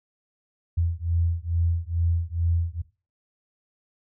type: beating tone pair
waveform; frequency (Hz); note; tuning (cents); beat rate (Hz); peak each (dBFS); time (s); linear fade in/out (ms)
sine; 83.5 / 85.8; E2 / F2; +23 / -30; 2.3; -25; 0.77-2.82; 10
effects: noise-tail reverb RT60 0.3 s tail -17 dB re dry